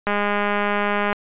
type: click train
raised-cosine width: 0.5 ms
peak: -7 dBFS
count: 218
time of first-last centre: 0.07-1.129 s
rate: 205 Hz
effects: resampled to 8000 Hz